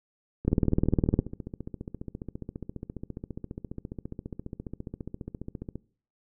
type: two click trains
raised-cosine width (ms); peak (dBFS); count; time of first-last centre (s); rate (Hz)
3; -9 / -23; 15 / 79; 0.48-1.191 / 0.45-5.756; 19.7 / 14.7
effects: noise-tail reverb RT60 0.5 s tail -22 dB re dry